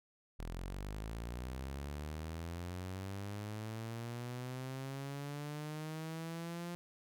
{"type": "linear sweep", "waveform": "sawtooth", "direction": "up", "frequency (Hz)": [40, 174.61], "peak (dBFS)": -37, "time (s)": [0.39, 6.75], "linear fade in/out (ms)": 0, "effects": []}